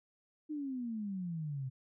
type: exponential sweep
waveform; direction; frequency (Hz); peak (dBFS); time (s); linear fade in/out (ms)
sine; down; 311.1 to 127.4; -36; 0.49-1.7; 20
effects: none